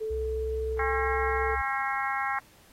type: tone with pitch glide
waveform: sine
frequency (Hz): 437.7 to 441.8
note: A4 to A4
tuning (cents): -9 to +7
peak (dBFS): -29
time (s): 0-1.56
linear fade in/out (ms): 20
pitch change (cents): +16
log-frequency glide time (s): 0.12-1.05
type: tone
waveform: sine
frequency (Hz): 65.5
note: C2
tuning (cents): +2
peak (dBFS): -32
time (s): 0.1-1.62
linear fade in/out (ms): 10
type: harmonic tone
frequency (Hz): 270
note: C#4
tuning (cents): -45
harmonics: 3 / 4 / 5 / 6 / 7 / 8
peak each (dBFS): -32 / -33 / -34 / -35 / -35 / -36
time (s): 0.79-2.39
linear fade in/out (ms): 2
effects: pink hiss -58 dBFS RMS until 2.72 s + AAC 48 kbps